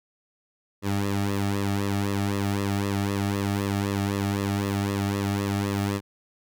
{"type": "tone with flanger", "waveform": "sawtooth", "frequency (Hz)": 99.9, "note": "G2", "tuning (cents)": 33, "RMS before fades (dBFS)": -26, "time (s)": [0.82, 6.01], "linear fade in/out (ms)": 50, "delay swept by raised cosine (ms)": [1.3, 2.02], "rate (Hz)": 3.9, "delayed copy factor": -0.95, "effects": []}